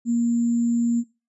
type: tone with sample-and-hold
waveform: sine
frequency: 235.3 Hz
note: A#3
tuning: 16 cents sharp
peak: -18 dBFS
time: 0.05-1.04 s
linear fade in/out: 50 ms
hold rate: 7350 Hz
effects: noise-tail reverb RT60 0.3 s tail -21 dB re dry + resampled to 24000 Hz